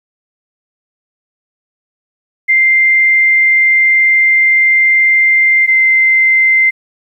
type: tone pair in turn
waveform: sine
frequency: 2093 / 2079 Hz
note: C7 / C7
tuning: 0 / -12 cents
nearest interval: unison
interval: 12 cents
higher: first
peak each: -6 dBFS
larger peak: neither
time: 2.48-5.67 / 5.67-6.71 s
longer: first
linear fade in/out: 20 ms
effects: 8-bit